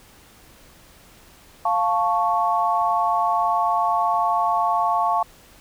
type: chord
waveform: sine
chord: F augmented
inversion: none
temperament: equal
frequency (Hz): 698.5 / 880 / 1108.7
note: F5 / A5 / C#6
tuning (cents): 0 / 0 / 0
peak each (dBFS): -22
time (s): 1.65-5.23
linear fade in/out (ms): 5
effects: pink hiss -50 dBFS RMS until 5.6 s